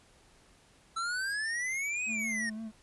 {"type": "exponential two-way sweep", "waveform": "square", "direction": "up then down", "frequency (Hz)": [1318.5, 2559, 1815], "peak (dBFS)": -32, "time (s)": [0.96, 2.5], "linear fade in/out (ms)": 10, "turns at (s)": 2.06}
{"type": "tone with vibrato", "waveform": "triangle", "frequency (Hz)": 220, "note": "A3", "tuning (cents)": 0, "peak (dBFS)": -35, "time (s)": [2.06, 2.72], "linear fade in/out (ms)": 50, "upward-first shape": "sine", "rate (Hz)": 5.8, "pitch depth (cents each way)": 41}
{"effects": ["pink hiss -62 dBFS RMS until 2.82 s", "resampled to 24000 Hz"]}